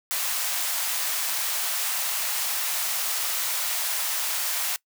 white high-pass noise, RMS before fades -27 dBFS, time 0.11-4.76 s, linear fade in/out 0 ms, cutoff 640 Hz, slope 24 dB/octave, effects noise-tail reverb RT60 0.1 s tail -22 dB re dry

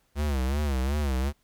square tone with vibrato, 69.3 Hz, C#2, in tune, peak -25 dBFS, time 0.15-1.33 s, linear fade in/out 50 ms, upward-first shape sine, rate 2.7 Hz, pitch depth 140 cents each way, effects pink hiss -69 dBFS RMS until 1.43 s

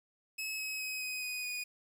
sawtooth tone with pitch steps, 2578 / 2556 / 2534 / 2512 / 2490 / 2469 Hz, E7 / D#7 / D#7 / D#7 / D#7 / D#7, -39 / +46 / +31 / +16 / +1 / -14 cents, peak -33 dBFS, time 0.38-1.64 s, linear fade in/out 10 ms, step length 210 ms, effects 10-bit

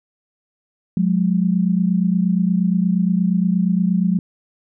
sine tone pair together, 180 / 208.5 Hz, F#3 / G#3, -47 / +7 cents, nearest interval minor third, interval 254 cents, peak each -16 / -19 dBFS, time 0.97-4.19 s, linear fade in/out 2 ms, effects none

